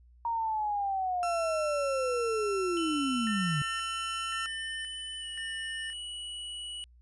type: linear sweep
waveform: sine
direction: down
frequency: 939 to 138.59 Hz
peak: -28 dBFS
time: 0.25-3.62 s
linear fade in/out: 2 ms
type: tone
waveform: 35% pulse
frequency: 1350 Hz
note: E6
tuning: 41 cents sharp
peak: -32 dBFS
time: 1.23-4.46 s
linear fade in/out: 0 ms
type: tone with pitch glide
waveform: square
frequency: 3005 to 2936 Hz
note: F#7 to F#7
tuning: +26 to -14 cents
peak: -38 dBFS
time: 2.77-6.84 s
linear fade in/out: 0 ms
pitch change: -40 cents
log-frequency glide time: 5.18-5.27 s
type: tone with tremolo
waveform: triangle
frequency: 1801 Hz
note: A6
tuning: 40 cents sharp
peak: -35 dBFS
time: 3.27-5.93 s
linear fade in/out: 0 ms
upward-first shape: square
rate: 0.95 Hz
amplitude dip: 70%
effects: added 60 Hz sine -55 dBFS peak until 7.01 s + resampled to 24000 Hz